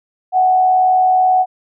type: tone with frequency modulation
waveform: sine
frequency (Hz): 743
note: F#5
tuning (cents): +7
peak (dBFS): -9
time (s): 0.32-1.46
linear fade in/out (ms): 50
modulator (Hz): 78.3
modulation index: 0.27
effects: none